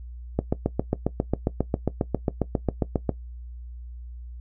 click train, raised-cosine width 2 ms, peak -8 dBFS, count 21, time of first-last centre 0.39-3.093 s, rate 7.4 Hz, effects noise-tail reverb RT60 0.1 s tail -17 dB re dry + added 60 Hz sine -36 dBFS peak until 4.4 s

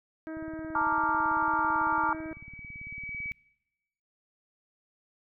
harmonic tone, 318.2 Hz, D#4, 39 cents sharp, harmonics 1 / 2 / 3 / 4 / 5 / 6 / 7, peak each -36 / -43 / -53 / -52 / -48 / -58 / -62 dBFS, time 0.27-2.33 s, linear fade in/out 0 ms
click train, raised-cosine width 5 ms, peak -36 dBFS, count 54, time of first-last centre 0.37-3.314 s, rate 18 Hz
sine tone with exponential growth, 2279 Hz, C#7, 47 cents sharp, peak -32 dBFS, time 0.74-3.32 s, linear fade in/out 0 ms, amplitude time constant 560 ms
sine chord, Bb major seventh, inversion third, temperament equal, 880 / 932.3 / 1174.7 / 1396.9 Hz, A5 / Bb5 / D6 / F6, 0 / 0 / 0 / 0 cents, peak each -30 dBFS, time 0.75-2.13 s, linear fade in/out 2 ms
effects noise-tail reverb RT60 1.0 s tail -24 dB re dry

